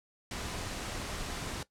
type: noise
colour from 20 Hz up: pink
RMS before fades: -38 dBFS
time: 0.31-1.63 s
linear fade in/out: 2 ms
effects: noise-tail reverb RT60 0.1 s tail -17 dB re dry + low-pass 9000 Hz 12 dB/octave